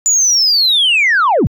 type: linear sweep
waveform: sine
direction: down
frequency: 7040 to 73.5 Hz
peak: -7 dBFS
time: 0.06-1.47 s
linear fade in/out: 0 ms
effects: tanh soft clip ceiling -6 dBFS